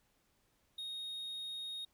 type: tone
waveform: triangle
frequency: 3729 Hz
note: A#7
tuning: in tune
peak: -39 dBFS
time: 0.78-1.85 s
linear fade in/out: 5 ms
effects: pink hiss -75 dBFS RMS until 1.93 s